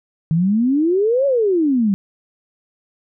sine exponential two-way sweep, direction up then down, 154.8 to 570 to 189.2 Hz, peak -13 dBFS, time 0.31-1.94 s, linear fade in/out 0 ms, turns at 1.26 s, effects none

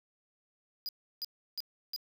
square tone bursts, 4901 Hz, D#8, 27 cents flat, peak -35 dBFS, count 4, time 0.86-1.962 s, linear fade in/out 0 ms, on 28 ms, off 330 ms, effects none

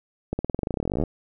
accelerating click train, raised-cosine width 2 ms, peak -12 dBFS, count 25, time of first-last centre 0.33-1.037 s, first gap 60 ms, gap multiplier 0.93, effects none

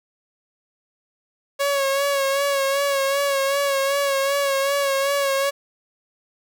sawtooth tone with vibrato, 554.4 Hz, C#5, in tune, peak -15 dBFS, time 1.59-5.51 s, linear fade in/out 20 ms, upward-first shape sine, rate 2.6 Hz, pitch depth 38 cents each way, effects none

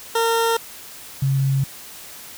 20% pulse / sine tone pair in turn, 458.2 / 135.85 Hz, A#4 / C#3, -30 / -35 cents, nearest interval octave + major sixth, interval 2105 cents, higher first, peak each -12 / -16 dBFS, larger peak first, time 0.15-0.57 / 1.22-1.64 s, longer neither, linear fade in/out 5 ms, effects white hiss -39 dBFS RMS until 2.37 s

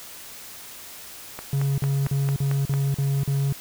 click train, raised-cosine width 0.5 ms, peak -17 dBFS, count 7, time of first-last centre 1.39-2.738 s, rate 4.45 Hz
triangle tone bursts, 138.59 Hz, C#3, in tune, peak -18 dBFS, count 7, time 1.53-3.526 s, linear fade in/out 2 ms, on 250 ms, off 41 ms
effects white hiss -41 dBFS RMS until 3.6 s

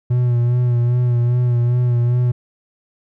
triangle tone with vibrato, 121.6 Hz, B2, 26 cents flat, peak -11 dBFS, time 0.1-2.32 s, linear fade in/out 10 ms, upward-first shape sine, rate 2.5 Hz, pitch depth 33 cents each way, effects none

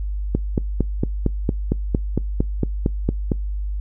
click train, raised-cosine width 3 ms, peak -5 dBFS, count 14, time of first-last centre 0.35-3.318 s, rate 4.38 Hz, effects noise-tail reverb RT60 0.2 s tail -26 dB re dry + added 50 Hz sine -22 dBFS peak until 3.8 s

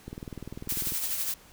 click train, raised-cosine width 3 ms, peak -25 dBFS, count 18, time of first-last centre 0.08-0.922 s, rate 20.2 Hz
blue noise with tremolo, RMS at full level -29 dBFS, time 0.69-1.34 s, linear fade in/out 2 ms, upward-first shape sine, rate 12 Hz, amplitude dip 45%
effects pink hiss -54 dBFS RMS until 1.52 s

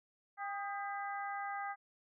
harmonic tone with a mistuned harmonic, 400 Hz, G4, 35 cents sharp, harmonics 2 / 3 / 4 / 5, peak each -40 / -44 / -46 / -48 dBFS, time 0.37-1.76 s, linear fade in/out 50 ms, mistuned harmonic 3, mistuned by +53 cents, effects none

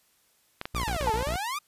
clicks, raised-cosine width 0.3 ms, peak -16 dBFS, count 4, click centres 0.614 / 0.655 / 0.885 / 1.012 s
sawtooth tone bursts, 59.6 Hz, A#1, 39 cents sharp, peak -26 dBFS, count 5, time 0.74-1.364 s, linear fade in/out 5 ms, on 100 ms, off 31 ms
sawtooth exponential two-way sweep, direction down then up, 1248 to 418.3 to 1248 Hz, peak -26 dBFS, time 0.75-1.59 s, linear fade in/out 10 ms, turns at 1.13 s
sine tone with exponential decay, 880 Hz, A5, in tune, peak -21 dBFS, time 1.07-1.48 s, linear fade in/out 1 ms, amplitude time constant 88 ms
effects white hiss -66 dBFS RMS until 1.67 s + resampled to 32000 Hz

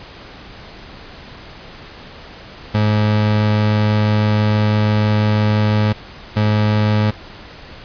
30% pulse tone bursts at uneven times, 106.1 Hz, G#2, 38 cents sharp, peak -10 dBFS, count 2, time 2.74-5.93 / 6.36-7.11 s, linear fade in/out 10 ms, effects pink hiss -37 dBFS RMS until 7.84 s + resampled to 11025 Hz

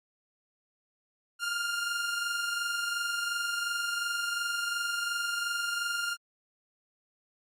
sawtooth tone pair together, 1400 / 1422.8 Hz, F6 / F6, +4 / +32 cents, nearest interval unison, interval 28 cents, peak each -27 / -34 dBFS, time 1.39-6.17 s, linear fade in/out 50 ms, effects low-pass 12000 Hz 12 dB/octave + Opus 48 kbps

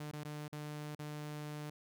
sawtooth tone with dropouts, 149.6 Hz, D3, 32 cents sharp, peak -38 dBFS, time 0-1.7 s, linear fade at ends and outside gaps 5 ms, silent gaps 0.114-0.132 / 0.236-0.249 / 0.481-0.526 / 0.951-0.991 s, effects none

